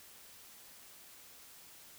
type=silence; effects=white hiss -56 dBFS RMS until 1.98 s